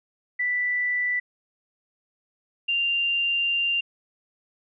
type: tone pair in turn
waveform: sine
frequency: 1975.5 / 2786 Hz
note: B6 / F7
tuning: 0 / -5 cents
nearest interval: tritone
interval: 595 cents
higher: second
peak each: -22 / -21 dBFS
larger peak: second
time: 0.39-1.2 / 2.68-3.81 s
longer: second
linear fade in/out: 10 ms
effects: none